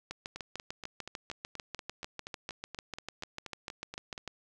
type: two click trains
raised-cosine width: 0.2 ms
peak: -21 / -24 dBFS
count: 29 / 17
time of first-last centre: 0.11-4.277 / 0.36-4.179 s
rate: 6.72 / 4.19 Hz
effects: none